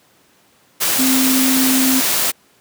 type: tone in noise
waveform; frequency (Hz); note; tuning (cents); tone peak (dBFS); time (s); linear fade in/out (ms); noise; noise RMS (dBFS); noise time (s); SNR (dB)
sine; 261.6; C4; 0; -14; 0.98-2.01; 20; white; -17; 0.8-2.32; 0
effects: pink hiss -54 dBFS RMS until 2.6 s + high-pass 150 Hz 12 dB/octave